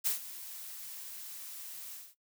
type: noise with ADSR envelope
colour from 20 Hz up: blue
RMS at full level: -29 dBFS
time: 0.04-2.15 s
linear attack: 26 ms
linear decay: 120 ms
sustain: -16 dB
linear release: 220 ms
effects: noise-tail reverb RT60 0.1 s tail -17 dB re dry